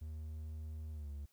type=tone with pitch glide; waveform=triangle; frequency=77.78 to 71.74 Hz; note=D#2 to D2; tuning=0 to -40 cents; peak=-40 dBFS; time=0.01-1.26 s; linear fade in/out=10 ms; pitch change=-140 cents; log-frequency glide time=0.92-1.09 s; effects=white hiss -75 dBFS RMS until 1.32 s